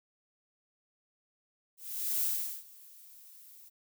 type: noise with ADSR envelope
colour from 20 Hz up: violet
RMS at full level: -30 dBFS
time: 1.77-3.7 s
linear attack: 450 ms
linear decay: 410 ms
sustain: -24 dB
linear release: 22 ms
effects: none